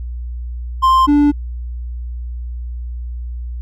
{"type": "tone pair in turn", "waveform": "triangle", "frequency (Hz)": [1048, 291.3], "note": ["C6", "D4"], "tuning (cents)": [2, -14], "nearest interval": "octave + minor seventh", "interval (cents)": 2216, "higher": "first", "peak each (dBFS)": -6, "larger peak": "neither", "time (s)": [[0.82, 1.07], [1.07, 1.32]], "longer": "neither", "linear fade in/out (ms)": 20, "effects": ["added 60 Hz sine -22 dBFS peak until 3.61 s", "MP3 96 kbps"]}